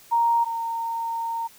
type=tone pair in turn; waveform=sine; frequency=932.3 / 918.9 Hz; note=A#5 / A#5; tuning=0 / -25 cents; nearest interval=unison; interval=25 cents; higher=first; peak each=-17 / -25 dBFS; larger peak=first; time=0.11-0.45 / 0.45-1.48 s; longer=second; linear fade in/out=20 ms; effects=white hiss -51 dBFS RMS until 1.58 s